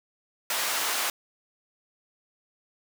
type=high-pass noise; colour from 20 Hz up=pink; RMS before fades=-28 dBFS; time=0.5-1.1 s; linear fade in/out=2 ms; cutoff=860 Hz; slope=12 dB/octave; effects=none